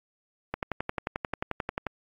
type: click train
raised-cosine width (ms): 0.5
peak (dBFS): -14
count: 16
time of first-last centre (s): 0.54-1.867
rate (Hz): 11.3
effects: AAC 48 kbps